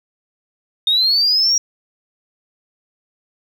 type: linear sweep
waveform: sine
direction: up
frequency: 3647 to 5710 Hz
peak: -11 dBFS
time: 0.87-1.58 s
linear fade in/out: 2 ms
effects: tanh soft clip ceiling -8 dBFS + 8-bit